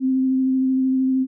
sine tone with vibrato, 261.7 Hz, C4, in tune, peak -16 dBFS, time 0-1.27 s, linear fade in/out 50 ms, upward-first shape sine, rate 13 Hz, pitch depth 13 cents each way, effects none

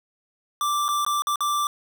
square tone with dropouts, 1174.7 Hz, D6, in tune, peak -22 dBFS, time 0.61-1.67 s, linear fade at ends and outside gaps 1 ms, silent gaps 0.882-0.888 / 1.049-1.064 / 1.221-1.27 / 1.358-1.406 s, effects none

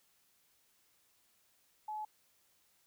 sine tone, 855 Hz, A5, 50 cents flat, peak -38 dBFS, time 1.88-2.05 s, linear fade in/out 5 ms, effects white hiss -72 dBFS RMS until 2.86 s

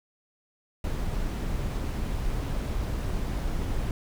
brown noise, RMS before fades -29 dBFS, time 0.84-3.91 s, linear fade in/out 2 ms, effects none

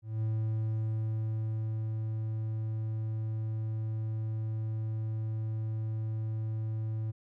triangle tone with ADSR envelope, 110 Hz, A2, in tune, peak -26 dBFS, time 0.02-7.12 s, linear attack 200 ms, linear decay 1700 ms, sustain -3 dB, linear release 19 ms, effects none

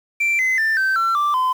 sine tone with pitch steps, 2349 / 2045 / 1780.2 / 1549.8 / 1349.1 / 1174.5 / 1022.5 Hz, D7 / C7 / A6 / G6 / E6 / D6 / C6, 0 / -40 / +20 / -20 / +40 / 0 / -40 cents, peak -13 dBFS, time 0.2-1.53 s, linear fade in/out 10 ms, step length 190 ms, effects tanh soft clip ceiling -15 dBFS + 7-bit

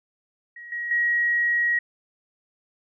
sine tone with level steps, 1900 Hz, A#6, 33 cents sharp, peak -38 / -27 / -19 dBFS, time 0.56-1.79 s, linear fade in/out 5 ms, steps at 0.72 / 0.91 s, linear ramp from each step 2 ms, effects none

